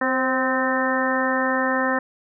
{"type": "harmonic tone with a mistuned harmonic", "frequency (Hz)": 258.8, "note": "C4", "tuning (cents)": -19, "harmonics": [1, 2, 3, 4, 5, 6, 7], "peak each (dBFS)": [-25, -25, -29, -27, -29, -30, -25], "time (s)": [0.01, 1.99], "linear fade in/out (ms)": 5, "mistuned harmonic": 2, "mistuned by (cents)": 30, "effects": []}